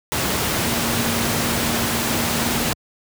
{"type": "tone in noise", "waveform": "sine", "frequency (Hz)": 233.4, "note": "A#3", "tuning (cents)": 2, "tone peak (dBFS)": -26, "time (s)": [0.64, 2.7], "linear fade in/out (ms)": 0, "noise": "pink", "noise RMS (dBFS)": -21, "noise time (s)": [0.12, 2.73], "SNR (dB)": -8, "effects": ["high-pass 80 Hz 12 dB/octave"]}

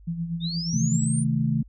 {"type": "tone with tremolo", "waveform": "sine", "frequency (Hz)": 168, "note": "E3", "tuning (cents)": 33, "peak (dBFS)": -24, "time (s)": [0.07, 1.01], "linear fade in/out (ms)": 10, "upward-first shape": "sine", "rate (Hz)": 8.4, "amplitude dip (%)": 60}
{"type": "linear sweep", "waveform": "sine", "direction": "up", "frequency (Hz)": [3520, 9370], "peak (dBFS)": -30, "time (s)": [0.4, 1.25], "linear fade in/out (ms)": 50}
{"type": "chord", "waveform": "sine", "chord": "A diminished", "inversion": "first", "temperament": "just", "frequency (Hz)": [132, 158.4, 220], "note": ["C3", "Eb3", "A3"], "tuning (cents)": [16, 31, 0], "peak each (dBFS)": -25, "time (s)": [0.73, 1.63], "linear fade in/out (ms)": 10}
{"effects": ["added 50 Hz sine -46 dBFS peak until 1.68 s"]}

